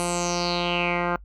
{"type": "tone with low-pass filter sweep", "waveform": "10% pulse", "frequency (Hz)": 174.7, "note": "F3", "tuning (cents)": 1, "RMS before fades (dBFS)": -25, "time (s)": [0, 1.16], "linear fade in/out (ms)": 0, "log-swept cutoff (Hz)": [9700, 1500], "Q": 5.3, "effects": ["noise-tail reverb RT60 0.1 s tail -24 dB re dry", "added 50 Hz sine -42 dBFS peak until 1.24 s"]}